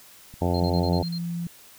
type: clicks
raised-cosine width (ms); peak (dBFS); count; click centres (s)
5; -31; 2; 0.34 / 0.457
type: harmonic tone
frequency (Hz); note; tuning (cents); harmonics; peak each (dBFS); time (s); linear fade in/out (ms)
88; F2; +14; 1 / 2 / 3 / 4 / 5 / 6 / 7 / 8 / 9 / 10; -25 / -28 / -30 / -31 / -32 / -33 / -33 / -34 / -35 / -35; 0.41-1.03; 10
type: tone bursts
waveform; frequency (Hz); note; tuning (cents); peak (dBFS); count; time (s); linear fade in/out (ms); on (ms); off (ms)
sine; 4186; C8; 0; -34; 7; 0.54-1.183; 5; 61; 36
type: tone with pitch glide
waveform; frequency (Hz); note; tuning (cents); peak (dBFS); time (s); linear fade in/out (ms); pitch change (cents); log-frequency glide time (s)
sine; 169.5 to 171.07; E3 to F3; +49 to -36; -27; 0.62-1.47; 2; +15; 0.9-1.17
effects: white hiss -50 dBFS RMS until 1.78 s